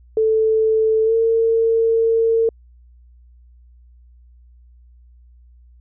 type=tone with pitch glide; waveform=sine; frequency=440 to 453.7 Hz; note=A4 to A#4; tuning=0 to -47 cents; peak=-13 dBFS; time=0.17-2.49 s; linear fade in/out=2 ms; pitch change=+53 cents; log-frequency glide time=1.04-1.14 s; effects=added 60 Hz sine -45 dBFS peak until 5.8 s